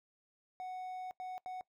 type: tone bursts at uneven times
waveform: triangle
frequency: 740 Hz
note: F#5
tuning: in tune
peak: -38 dBFS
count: 3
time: 0.6-1.11 / 1.2-1.38 / 1.46-1.61 s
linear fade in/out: 0 ms
effects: noise-tail reverb RT60 0.1 s tail -21 dB re dry